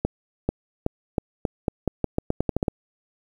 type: accelerating click train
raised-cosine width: 2 ms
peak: -8 dBFS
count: 15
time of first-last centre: 0.05-2.682 s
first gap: 440 ms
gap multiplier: 0.85
effects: 8-bit